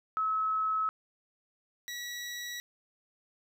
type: tone pair in turn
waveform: sine / 20% pulse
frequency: 1291 / 1934.3 Hz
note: E6 / B6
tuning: -37 / -37 cents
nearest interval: perfect fifth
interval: 700 cents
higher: second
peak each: -27 / -32 dBFS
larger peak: first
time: 0.17-0.89 / 1.88-2.6 s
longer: neither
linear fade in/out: 0 ms
effects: none